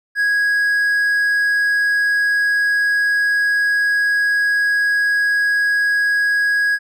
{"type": "tone", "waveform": "triangle", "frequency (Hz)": 1656, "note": "G#6", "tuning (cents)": -5, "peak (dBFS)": -12, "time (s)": [0.15, 6.79], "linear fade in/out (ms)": 50, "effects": []}